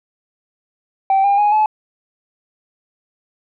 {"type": "tone with pitch steps", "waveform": "sine", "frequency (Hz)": [776, 802.4, 829.8, 858], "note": ["G5", "G5", "G#5", "A5"], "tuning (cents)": [-18, 40, -2, -44], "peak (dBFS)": -9, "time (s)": [1.1, 1.66], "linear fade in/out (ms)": 2, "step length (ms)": 140, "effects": ["tanh soft clip ceiling -9 dBFS"]}